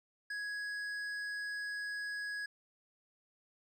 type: tone with hard clipping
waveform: sine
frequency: 1667 Hz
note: G#6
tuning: 6 cents sharp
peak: -39 dBFS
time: 0.3-2.46 s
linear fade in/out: 5 ms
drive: 8 dB
effects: none